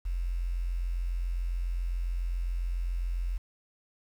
sine tone with quantisation, 43.65 Hz, F1, in tune, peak -28 dBFS, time 0.05-3.38 s, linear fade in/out 10 ms, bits 9, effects none

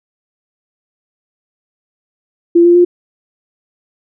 sine tone with pitch steps, 342.1 / 347.2 / 352.5 Hz, F4 / F4 / F4, -36 / -10 / +16 cents, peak -4 dBFS, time 2.55-2.85 s, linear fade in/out 10 ms, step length 100 ms, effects none

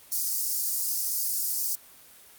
white high-pass noise, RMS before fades -28 dBFS, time 0.12-1.75 s, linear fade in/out 0 ms, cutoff 4800 Hz, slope 48 dB/octave, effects white hiss -52 dBFS RMS until 2.38 s + Opus 24 kbps

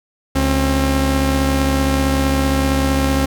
sawtooth tone pair together, 70.7 / 267.4 Hz, C#2 / C4, +35 / +38 cents, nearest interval octave + major seventh, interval 2303 cents, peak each -13 dBFS, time 0.35-3.26 s, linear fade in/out 10 ms, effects none

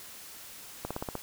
slowing click train, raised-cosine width 1 ms, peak -19 dBFS, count 6, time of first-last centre 0.85-1.153 s, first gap 56 ms, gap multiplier 1.04, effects white hiss -47 dBFS RMS until 1.22 s

